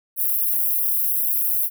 white high-pass noise, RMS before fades -21 dBFS, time 0.16-1.7 s, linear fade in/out 50 ms, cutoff 11000 Hz, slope 48 dB/octave, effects none

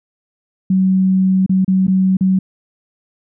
sine tone with dropouts, 188.5 Hz, F#3, 32 cents sharp, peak -10 dBFS, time 0.7-2.39 s, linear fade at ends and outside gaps 5 ms, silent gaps 1.463-1.494 / 1.647-1.679 / 1.869-1.879 / 2.17-2.208 s, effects none

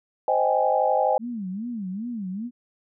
sine chord, Ab major seventh, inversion first, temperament just, 519.1 / 623 / 778.7 / 830.6 Hz, C5 / Eb5 / G5 / Ab5, -14 / +2 / -12 / 0 cents, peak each -24 dBFS, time 0.28-1.18 s, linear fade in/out 2 ms
sine tone with vibrato, 211.5 Hz, G#3, 32 cents sharp, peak -28 dBFS, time 1.19-2.51 s, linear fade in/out 50 ms, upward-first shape sine, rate 2.5 Hz, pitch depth 250 cents each way
effects none

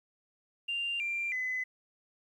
sine tone with pitch steps, 2790 / 2373 / 2019 Hz, F7 / D7 / B6, -2 / +17 / +38 cents, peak -30 dBFS, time 0.68-1.64 s, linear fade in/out 10 ms, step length 320 ms, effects tanh soft clip ceiling -26 dBFS + 11-bit

